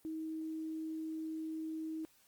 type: tone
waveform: sine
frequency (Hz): 317.6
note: D#4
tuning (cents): +36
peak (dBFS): -38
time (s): 0.05-2.05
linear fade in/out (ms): 0
effects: white hiss -68 dBFS RMS until 2.27 s + Opus 24 kbps